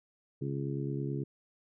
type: harmonic tone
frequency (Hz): 69.3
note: C#2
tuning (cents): 0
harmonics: 2 / 3 / 4 / 5 / 6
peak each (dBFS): -34 / -43 / -40 / -40 / -42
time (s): 0.41-1.24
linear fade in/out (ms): 10
effects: none